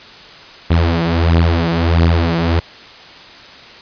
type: beating tone pair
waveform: sawtooth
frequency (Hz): 82.9 / 84.4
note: E2 / E2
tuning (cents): +10 / +41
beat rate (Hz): 1.5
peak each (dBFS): -10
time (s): 0.7-2.6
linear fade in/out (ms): 10
effects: white hiss -37 dBFS RMS until 3.81 s + resampled to 11025 Hz